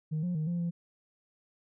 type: tone with pitch steps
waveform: sine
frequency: 155.6 / 177.6 / 155.4 / 173.3 / 171.1 Hz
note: D#3 / F3 / D#3 / F3 / F3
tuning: 0 / +29 / -2 / -13 / -35 cents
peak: -27 dBFS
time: 0.11-0.71 s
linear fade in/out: 20 ms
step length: 120 ms
effects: tanh soft clip ceiling -27 dBFS